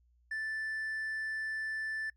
sine tone with hard clipping, 1760 Hz, A6, in tune, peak -35 dBFS, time 0.31-2.1 s, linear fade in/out 5 ms, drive 2 dB, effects noise-tail reverb RT60 0.1 s tail -22 dB re dry + added 60 Hz sine -65 dBFS peak until 2.16 s

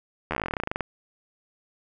slowing click train, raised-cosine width 0.5 ms, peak -12 dBFS, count 20, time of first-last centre 0.31-0.807 s, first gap 12 ms, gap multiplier 1.08, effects none

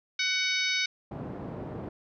harmonic tone, 748 Hz, F#5, 19 cents sharp, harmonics 2 / 3 / 4 / 5 / 6 / 7 / 8, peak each -35 / -29 / -37 / -31 / -36 / -36 / -38 dBFS, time 0.19-0.86 s, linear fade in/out 5 ms
pink band-pass noise, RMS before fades -38 dBFS, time 1.11-1.89 s, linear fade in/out 5 ms, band 100 to 650 Hz, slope 12 dB/octave
effects none

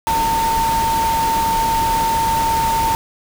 sine tone in noise, 905 Hz, A5, 48 cents sharp, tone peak -15 dBFS, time 0.07-2.95 s, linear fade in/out 0 ms, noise pink, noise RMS -24 dBFS, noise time 0.07-2.95 s, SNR +6 dB, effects none

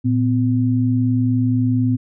sine tone pair together, 114.65 / 253.7 Hz, A#2 / B3, -28 / +47 cents, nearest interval octave + major second, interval 1375 cents, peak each -17 dBFS, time 0.04-1.97 s, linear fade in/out 20 ms, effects none

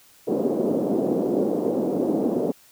pink band-pass noise, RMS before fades -23 dBFS, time 0.27-2.52 s, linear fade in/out 10 ms, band 230 to 530 Hz, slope 24 dB/octave, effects white hiss -54 dBFS RMS until 2.71 s

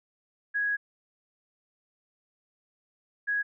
sine tone pair in turn, 1661.2 / 1661.2 Hz, G#6 / G#6, 0 / 0 cents, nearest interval unison, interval 0 cents, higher neither, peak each -25 dBFS, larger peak neither, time 0.54-0.77 / 3.27-3.43 s, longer first, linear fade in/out 20 ms, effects none

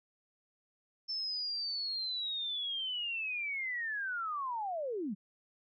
sine linear sweep, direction down, 5330 to 174.9 Hz, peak -34 dBFS, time 1.08-5.15 s, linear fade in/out 20 ms, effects none

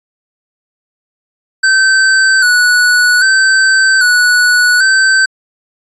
square tone with vibrato, 1509 Hz, F#6, 34 cents sharp, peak -7 dBFS, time 1.63-5.26 s, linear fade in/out 10 ms, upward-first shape square, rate 0.63 Hz, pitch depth 42 cents each way, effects resampled to 22050 Hz

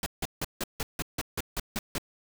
pink noise bursts, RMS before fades -31 dBFS, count 11, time 0.03-1.982 s, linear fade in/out 2 ms, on 32 ms, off 160 ms, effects none

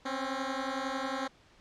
10% pulse beating tone pair, 261.6 / 272.6 Hz, C4 / C#4, 0 / -29 cents, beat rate 11 Hz, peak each -27 dBFS, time 0.05-1.28 s, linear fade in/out 10 ms, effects pink hiss -61 dBFS RMS until 1.6 s + low-pass 5000 Hz 12 dB/octave

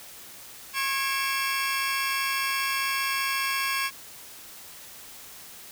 30% pulse tone cluster, 1085 / 1649 / 2333 / 2685 Hz, C#6 / G#6 / D7 / E7, -37 / -13 / -12 / +31 cents, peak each -27 / -28 / -30 / -30 dBFS, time 0.73-3.91 s, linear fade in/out 50 ms, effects white hiss -45 dBFS RMS until 5.71 s

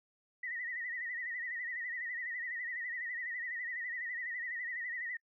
sine tone with vibrato, 1925 Hz, B6, 45 cents flat, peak -37 dBFS, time 0.43-5.17 s, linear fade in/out 5 ms, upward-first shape sine, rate 12 Hz, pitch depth 83 cents each way, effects noise-tail reverb RT60 0.1 s tail -26 dB re dry

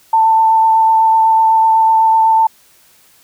sine tone with vibrato, 890 Hz, A5, 20 cents sharp, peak -7 dBFS, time 0.13-2.47 s, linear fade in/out 5 ms, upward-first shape triangle, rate 8 Hz, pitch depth 13 cents each way, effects white hiss -49 dBFS RMS until 3.23 s

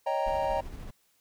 triangle chord, Eb dominant seventh, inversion third, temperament equal, 554.4 / 622.3 / 784 / 932.3 Hz, Db5 / Eb5 / G5 / Bb5, 0 / 0 / 0 / 0 cents, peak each -30 dBFS, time 0.06-0.61 s, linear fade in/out 10 ms
brown noise with tremolo, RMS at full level -39 dBFS, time 0.26-0.91 s, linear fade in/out 10 ms, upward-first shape square, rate 13 Hz, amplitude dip 30%
effects white hiss -69 dBFS RMS until 1.2 s

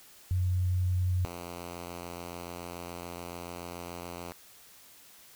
sine / 5% pulse tone pair in turn, 91.1 / 86.98 Hz, F#2 / F2, -26 / -6 cents, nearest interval minor second, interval 80 cents, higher first, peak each -25 / -28 dBFS, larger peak first, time 0.31-1.25 / 1.25-4.32 s, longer second, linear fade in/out 0 ms, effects white hiss -55 dBFS RMS until 5.35 s

